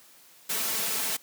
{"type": "noise with comb filter", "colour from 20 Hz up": "white", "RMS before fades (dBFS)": -29, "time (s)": [0.49, 1.17], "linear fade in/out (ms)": 10, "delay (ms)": 4.5, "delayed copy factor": 0.5, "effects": ["white hiss -55 dBFS RMS until 1.22 s", "high-pass 150 Hz 12 dB/octave"]}